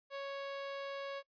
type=tone; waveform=sawtooth; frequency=554.4 Hz; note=C#5; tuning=in tune; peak=-36 dBFS; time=0.1-1.23 s; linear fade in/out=50 ms; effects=noise-tail reverb RT60 0.1 s tail -24 dB re dry + resampled to 11025 Hz